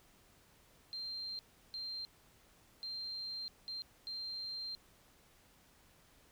sine tone bursts at uneven times, 4166 Hz, C8, 8 cents flat, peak -40 dBFS, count 5, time 0.93-1.39 / 1.74-2.05 / 2.83-3.48 / 3.68-3.82 / 4.07-4.75 s, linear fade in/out 0 ms, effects pink hiss -66 dBFS RMS until 6.31 s

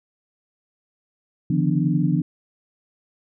sine tone cluster, 139.9 / 150.8 / 172.6 / 248 / 294.2 Hz, C#3 / D3 / F3 / B3 / D4, +16 / +46 / -20 / +7 / +3 cents, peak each -30 / -22 / -21 / -26 / -25 dBFS, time 1.5-2.22 s, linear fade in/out 5 ms, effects none

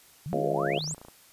sine exponential sweep, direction up, 130.81 to 8372 Hz, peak -32 dBFS, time 0.26-0.94 s, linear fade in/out 0 ms
sine tone with vibrato, 154.5 Hz, D#3, 12 cents flat, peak -34 dBFS, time 0.33-0.94 s, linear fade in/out 2 ms, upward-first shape sine, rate 11 Hz, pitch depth 39 cents each way
harmonic tone, 69.3 Hz, C#2, in tune, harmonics 3 / 4 / 5 / 6 / 7 / 8 / 9 / 10, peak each -40 / -41 / -34 / -32 / -37 / -33 / -34 / -31 dBFS, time 0.33-0.79 s, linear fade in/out 0 ms
click train, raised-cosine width 1 ms, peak -32 dBFS, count 15, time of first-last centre 0.6-1.084 s, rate 28.9 Hz
effects white hiss -56 dBFS RMS until 1.32 s + resampled to 32000 Hz

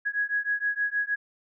sine beating tone pair, 1661.2 / 1667.6 Hz, G#6 / G#6, 0 / +7 cents, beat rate 6.4 Hz, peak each -28 dBFS, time 0.05-1.16 s, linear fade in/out 20 ms, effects none

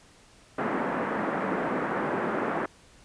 pink band-pass noise, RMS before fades -29 dBFS, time 0.58-2.66 s, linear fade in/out 5 ms, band 190 to 1700 Hz, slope 24 dB/octave, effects pink hiss -56 dBFS RMS until 3.04 s + resampled to 22050 Hz

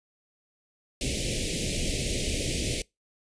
pink band-stop noise, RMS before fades -29 dBFS, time 1.01-2.82 s, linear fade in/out 2 ms, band 590 to 2200 Hz, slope 48 dB/octave, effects noise-tail reverb RT60 0.2 s tail -24 dB re dry + resampled to 22050 Hz

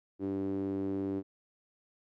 sawtooth tone with band-pass filter, 97.4 Hz, G2, 11 cents flat, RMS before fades -34 dBFS, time 0.19-1.23 s, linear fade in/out 50 ms, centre 330 Hz, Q 6.6, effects none

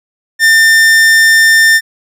45% pulse tone, 1800 Hz, A6, 39 cents sharp, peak -4 dBFS, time 0.39-1.81 s, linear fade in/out 50 ms, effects resampled to 32000 Hz

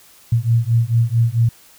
sine beating tone pair, 114 / 118.5 Hz, A#2 / A#2, -38 / +29 cents, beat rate 4.5 Hz, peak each -16 dBFS, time 0.32-1.49 s, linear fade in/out 5 ms, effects white hiss -48 dBFS RMS until 1.78 s

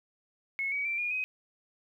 sine tone with pitch steps, 2187 / 2265 / 2347 / 2431 / 2518 Hz, C#7 / C#7 / D7 / D#7 / D#7, -24 / +37 / -2 / -41 / +20 cents, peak -29 dBFS, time 0.59-1.24 s, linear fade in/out 0 ms, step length 130 ms, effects 11-bit

